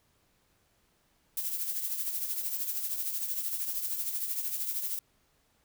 violet noise with tremolo, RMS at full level -31 dBFS, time 1.37-4.99 s, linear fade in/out 2 ms, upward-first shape triangle, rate 13 Hz, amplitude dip 60%, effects pink hiss -70 dBFS RMS until 5.64 s

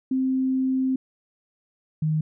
sine tone pair in turn, 261.6 / 155.55 Hz, C4 / D#3, 0 / 0 cents, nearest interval major sixth, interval 900 cents, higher first, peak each -20 dBFS, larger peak neither, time 0.11-0.96 / 2.02-2.21 s, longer first, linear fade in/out 5 ms, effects none

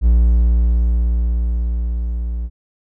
triangle tone with level ramp, 58.27 Hz, A#1, in tune, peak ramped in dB -6 to -18 dBFS, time 0.01-2.5 s, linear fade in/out 50 ms, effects none

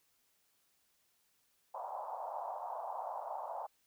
white band-pass noise, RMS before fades -42 dBFS, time 1.74-3.67 s, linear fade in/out 10 ms, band 620 to 970 Hz, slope 48 dB/octave, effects white hiss -75 dBFS RMS until 3.86 s

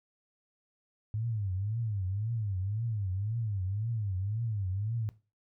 sine tone with vibrato, 103.83 Hz, G#2, in tune, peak -30 dBFS, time 1.14-5.09 s, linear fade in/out 0 ms, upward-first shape triangle, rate 1.9 Hz, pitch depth 240 cents each way, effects noise-tail reverb RT60 0.3 s tail -18 dB re dry

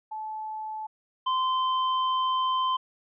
sine / square tone pair in turn, 867 / 1034.3 Hz, A5 / C6, -26 / -20 cents, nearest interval minor third, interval 306 cents, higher second, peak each -32 / -24 dBFS, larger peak second, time 0.11-0.87 / 1.26-2.77 s, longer second, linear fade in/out 10 ms, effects resampled to 8000 Hz

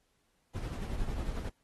brown noise with tremolo, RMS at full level -34 dBFS, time 0.54-1.5 s, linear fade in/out 20 ms, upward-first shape sine, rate 11 Hz, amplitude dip 45%, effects pink hiss -75 dBFS RMS until 1.63 s + AAC 32 kbps

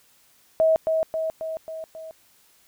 sine tone with echo, 641 Hz, E5, 49 cents flat, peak -15 dBFS, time 0.6-0.76 s, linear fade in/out 0 ms, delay 270 ms, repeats 5, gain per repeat -4 dB, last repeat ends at 2.11 s, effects white hiss -59 dBFS RMS until 2.67 s

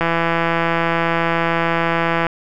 click train, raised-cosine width 0.5 ms, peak -3 dBFS, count 378, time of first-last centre 0.01-2.267 s, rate 167 Hz, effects none

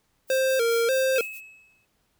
violet noise with tremolo, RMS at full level -39 dBFS, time 0.27-1.41 s, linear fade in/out 50 ms, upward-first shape sine, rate 4.6 Hz, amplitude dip 85%
square tone with vibrato, 493.9 Hz, B4, in tune, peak -21 dBFS, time 0.3-1.21 s, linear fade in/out 2 ms, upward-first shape square, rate 1.7 Hz, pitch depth 110 cents each way
triangle tone with exponential decay, 2581 Hz, E7, 37 cents flat, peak -25 dBFS, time 1.16-1.85 s, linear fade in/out 1 ms, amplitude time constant 150 ms
effects pink hiss -70 dBFS RMS until 2.19 s

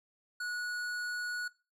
sine tone with hard clipping, 1462 Hz, F#6, 21 cents flat, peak -37 dBFS, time 0.4-1.48 s, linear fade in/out 5 ms, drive 13 dB, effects noise-tail reverb RT60 0.3 s tail -19 dB re dry

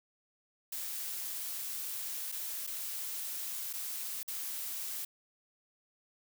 blue noise with dropouts, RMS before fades -39 dBFS, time 0.72-5.05 s, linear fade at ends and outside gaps 5 ms, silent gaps 2.318-2.322 / 2.667-2.673 / 3.73-3.735 / 4.231-4.278 s, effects none

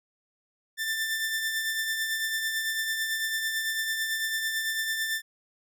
sawtooth tone with tremolo, 1778 Hz, A6, 18 cents sharp, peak -22 dBFS, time 0.77-5.22 s, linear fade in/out 50 ms, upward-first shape triangle, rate 9 Hz, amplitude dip 45%, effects none

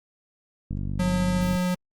click train, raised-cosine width 5 ms, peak -18 dBFS, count 42, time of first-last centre 0.71-1.552 s, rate 48.7 Hz
square tone, 180.7 Hz, F#3, 41 cents flat, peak -23 dBFS, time 0.99-1.75 s, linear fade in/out 10 ms
effects Opus 32 kbps

